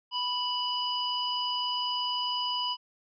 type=harmonic tone; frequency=987.8 Hz; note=B5; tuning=in tune; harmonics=1 / 3 / 5; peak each=-32 / -31 / -35 dBFS; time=0.11-2.77 s; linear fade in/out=50 ms; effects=none